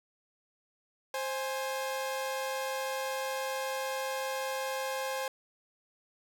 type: tone pair together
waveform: sawtooth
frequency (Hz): 527.1 / 830.6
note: C5 / G#5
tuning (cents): +13 / 0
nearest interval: minor sixth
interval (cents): 787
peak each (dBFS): -30 / -34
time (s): 1.14-5.28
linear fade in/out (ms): 2
effects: none